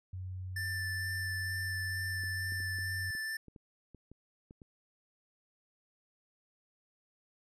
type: tone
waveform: sine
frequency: 92.5 Hz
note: F#2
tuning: in tune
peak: -38 dBFS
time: 0.13-3.11 s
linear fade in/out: 5 ms
type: tone with vibrato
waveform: square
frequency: 1768 Hz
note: A6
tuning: 8 cents sharp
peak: -36 dBFS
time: 0.56-3.37 s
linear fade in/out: 5 ms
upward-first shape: sine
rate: 2.2 Hz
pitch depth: 10 cents each way
type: clicks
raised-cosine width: 3 ms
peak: -39 dBFS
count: 11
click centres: 2.237 / 2.522 / 2.603 / 2.787 / 3.151 / 3.483 / 3.562 / 3.947 / 4.116 / 4.509 / 4.618 s
effects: resampled to 32000 Hz